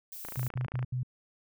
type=noise; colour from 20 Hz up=violet; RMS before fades=-43 dBFS; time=0.12-0.48 s; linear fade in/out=2 ms
type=click train; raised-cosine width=0.5 ms; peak=-26 dBFS; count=17; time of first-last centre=0.25-0.828 s; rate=27.7 Hz
type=tone bursts; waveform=sine; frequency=126 Hz; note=B2; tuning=35 cents sharp; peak=-29 dBFS; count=4; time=0.37-1.032 s; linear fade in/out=5 ms; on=110 ms; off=74 ms
effects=none